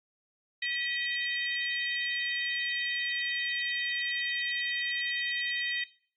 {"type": "harmonic tone with a mistuned harmonic", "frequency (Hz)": 622.3, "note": "D#5", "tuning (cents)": 0, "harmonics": [3, 4, 5, 6, 7], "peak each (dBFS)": [-33, -35, -39, -39, -44], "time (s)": [0.62, 5.84], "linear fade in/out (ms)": 5, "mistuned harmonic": 3, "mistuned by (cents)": 62, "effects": ["noise-tail reverb RT60 0.5 s tail -20 dB re dry", "AAC 48 kbps"]}